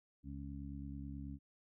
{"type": "harmonic tone", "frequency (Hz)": 69.3, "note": "C#2", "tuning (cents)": 0, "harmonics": [1, 2, 3, 4], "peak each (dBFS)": [-47, -49, -51, -49], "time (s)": [0.23, 1.39], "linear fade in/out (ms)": 50, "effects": []}